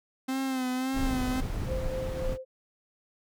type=tone with vibrato; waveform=45% pulse; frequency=260 Hz; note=C4; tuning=11 cents flat; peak=-28 dBFS; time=0.28-1.41 s; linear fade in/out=10 ms; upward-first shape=sine; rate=1.8 Hz; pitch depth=49 cents each way
type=noise; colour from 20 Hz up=brown; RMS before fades=-32 dBFS; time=0.93-2.38 s; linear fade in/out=50 ms
type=tone with tremolo; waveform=sine; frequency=520 Hz; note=C5; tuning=11 cents flat; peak=-31 dBFS; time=1.66-2.45 s; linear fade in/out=50 ms; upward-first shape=sine; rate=3.8 Hz; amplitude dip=45%
effects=none